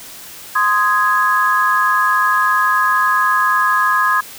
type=chord; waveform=sine; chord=Ab major; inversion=first; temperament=just; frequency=1038.3 / 1245.9 / 1661.2 Hz; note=C6 / Eb6 / Ab6; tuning=-14 / +2 / 0 cents; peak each=-16 dBFS; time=0.55-4.21 s; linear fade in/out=10 ms; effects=white hiss -35 dBFS RMS until 4.38 s